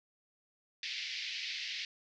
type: band-pass noise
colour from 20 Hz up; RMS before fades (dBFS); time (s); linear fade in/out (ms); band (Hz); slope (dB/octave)
pink; -40; 0.83-1.85; 2; 2000 to 5300; 48
effects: none